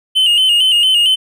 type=tone with vibrato; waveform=triangle; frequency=2953 Hz; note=F#7; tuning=4 cents flat; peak=-7 dBFS; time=0.15-1.16 s; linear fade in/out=20 ms; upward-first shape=square; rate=4.4 Hz; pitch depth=60 cents each way; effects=none